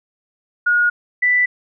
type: tone pair in turn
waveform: sine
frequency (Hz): 1441 / 1980.6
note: F#6 / B6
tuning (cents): -46 / +4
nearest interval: tritone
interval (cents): 550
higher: second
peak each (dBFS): -12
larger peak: neither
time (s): 0.66-0.9 / 1.22-1.46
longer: neither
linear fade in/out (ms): 10
effects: none